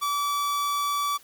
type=tone; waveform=45% pulse; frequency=1152 Hz; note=D6; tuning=34 cents flat; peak=-24 dBFS; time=0.01-1.18 s; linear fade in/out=20 ms; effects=white hiss -54 dBFS RMS until 1.23 s